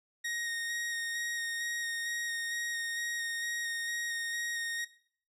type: tone with vibrato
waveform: sawtooth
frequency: 1868 Hz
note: A#6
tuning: 3 cents sharp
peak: -30 dBFS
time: 0.24-4.85 s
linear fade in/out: 10 ms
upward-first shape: square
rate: 2.2 Hz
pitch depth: 11 cents each way
effects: noise-tail reverb RT60 0.5 s tail -17 dB re dry + low-pass 11000 Hz 12 dB/octave